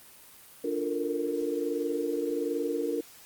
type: chord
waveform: sine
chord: Bb major seventh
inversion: first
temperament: equal with one note detuned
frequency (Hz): 293.7 / 349.2 / 444.9 / 466.2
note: D4 / F4 / A4 / Bb4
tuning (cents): 0 / 0 / +19 / 0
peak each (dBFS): -33 / -34 / -36 / -31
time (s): 0.64-3.01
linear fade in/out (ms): 5
effects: white hiss -52 dBFS RMS until 3.25 s + Opus 24 kbps